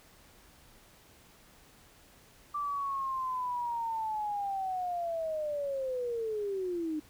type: linear sweep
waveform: sine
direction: down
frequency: 1174.7 to 300 Hz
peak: -31 dBFS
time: 2.54-7 s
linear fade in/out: 10 ms
effects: pink hiss -59 dBFS RMS until 7.09 s